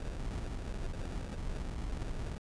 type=noise with sample-and-hold; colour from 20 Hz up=brown; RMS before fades=-38 dBFS; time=0-2.38 s; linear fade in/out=2 ms; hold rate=1050 Hz; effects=resampled to 22050 Hz